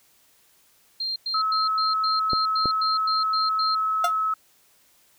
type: tone bursts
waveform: sine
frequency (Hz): 4186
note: C8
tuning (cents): 0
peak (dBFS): -25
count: 11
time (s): 1-3.75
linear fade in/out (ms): 5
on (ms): 160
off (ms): 99
type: tone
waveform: sine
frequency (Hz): 1292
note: E6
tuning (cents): -35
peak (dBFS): -21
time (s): 1.34-4.34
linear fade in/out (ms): 5
type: clicks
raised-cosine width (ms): 2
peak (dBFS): -15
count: 2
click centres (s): 2.333 / 2.657
type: tone with exponential decay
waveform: 30% pulse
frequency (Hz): 698.5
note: F5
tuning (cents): 0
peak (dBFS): -15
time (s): 4.04-4.13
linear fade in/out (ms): 5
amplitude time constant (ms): 18
effects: white hiss -60 dBFS RMS until 5.18 s